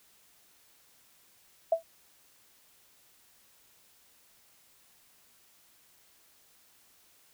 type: tone with exponential decay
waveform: sine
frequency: 659.3 Hz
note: E5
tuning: in tune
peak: -18 dBFS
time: 1.72-1.83 s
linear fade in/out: 5 ms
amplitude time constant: 22 ms
effects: white hiss -63 dBFS RMS until 7.33 s